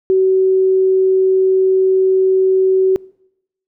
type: tone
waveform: sine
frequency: 378.3 Hz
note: F#4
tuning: 38 cents sharp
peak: -9 dBFS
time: 0.1-2.96 s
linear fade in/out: 0 ms
effects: noise-tail reverb RT60 0.8 s tail -25 dB re dry